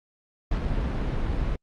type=noise; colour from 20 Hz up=brown; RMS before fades=-26 dBFS; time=0.51-1.56 s; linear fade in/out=5 ms; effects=low-pass 4000 Hz 12 dB/octave + Opus 48 kbps